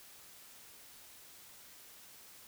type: silence
effects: white hiss -56 dBFS RMS until 2.47 s